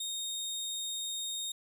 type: tone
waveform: 25% pulse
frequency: 3703 Hz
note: A#7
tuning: 12 cents flat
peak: -31 dBFS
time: 0-1.52 s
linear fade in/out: 5 ms
effects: none